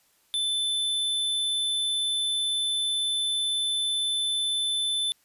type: tone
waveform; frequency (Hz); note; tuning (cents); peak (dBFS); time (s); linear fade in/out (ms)
square; 3522; A7; +1; -25; 0.34-5.12; 0
effects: white hiss -65 dBFS RMS until 5.24 s + resampled to 32000 Hz